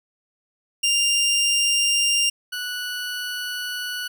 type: tone pair in turn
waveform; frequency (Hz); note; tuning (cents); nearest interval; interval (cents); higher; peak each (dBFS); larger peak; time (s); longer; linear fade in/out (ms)
20% pulse; 2794 / 1476.5; F7 / F#6; 0 / -4; major seventh; 1104; first; -13 / -22; first; 0.83-2.3 / 2.52-4.08; second; 10
effects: none